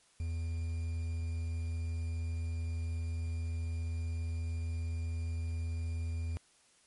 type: tone with quantisation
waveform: triangle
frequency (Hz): 82.7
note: E2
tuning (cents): +6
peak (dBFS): -31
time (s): 0.2-6.37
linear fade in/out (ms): 0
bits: 9
effects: white hiss -66 dBFS RMS until 6.86 s + MP3 48 kbps